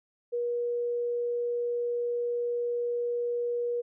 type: tone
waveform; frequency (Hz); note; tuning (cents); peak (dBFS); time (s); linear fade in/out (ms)
sine; 479.4; A#4; +48; -27; 0.32-3.82; 20
effects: none